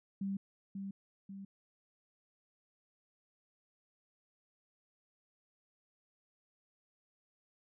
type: tone with echo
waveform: sine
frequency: 196 Hz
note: G3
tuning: in tune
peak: -34 dBFS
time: 0.21-0.37 s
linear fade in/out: 5 ms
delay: 540 ms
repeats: 2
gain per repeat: -5 dB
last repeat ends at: 1.45 s
effects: none